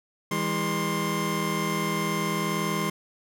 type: tone cluster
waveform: 25% pulse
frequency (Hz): 162.1 / 202.4 / 1054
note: E3 / G#3 / C6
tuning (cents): -29 / -44 / +12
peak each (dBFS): -26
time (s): 0.31-2.9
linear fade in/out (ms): 5
effects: none